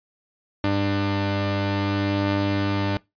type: tone pair together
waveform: sawtooth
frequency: 99.6 / 298.2 Hz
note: G2 / D4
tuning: +28 / +27 cents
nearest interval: octave + perfect fifth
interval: 1899 cents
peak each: -20 dBFS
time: 0.64-2.97 s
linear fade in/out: 0 ms
effects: noise-tail reverb RT60 0.2 s tail -22 dB re dry + resampled to 11025 Hz